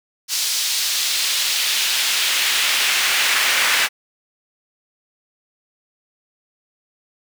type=noise with high-pass filter sweep; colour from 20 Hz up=brown; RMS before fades=-19 dBFS; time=0.28-3.89 s; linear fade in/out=50 ms; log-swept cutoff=4800 to 1900 Hz; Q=1.2; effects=none